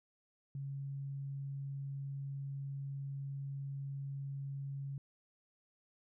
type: tone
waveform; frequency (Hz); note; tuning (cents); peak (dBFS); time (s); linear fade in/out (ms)
sine; 138.4; C#3; -2; -39; 0.55-4.98; 2
effects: none